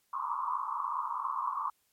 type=band-pass noise; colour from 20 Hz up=pink; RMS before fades=-34 dBFS; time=0.13-1.7 s; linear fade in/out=5 ms; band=940 to 1200 Hz; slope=96 dB/octave; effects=white hiss -73 dBFS RMS until 1.92 s + MP3 64 kbps